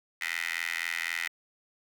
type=tone with high-pass filter; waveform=15% pulse; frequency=83.9 Hz; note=E2; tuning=31 cents sharp; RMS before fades=-33 dBFS; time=0.21-1.28 s; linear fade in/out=5 ms; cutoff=2000 Hz; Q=4.8; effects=none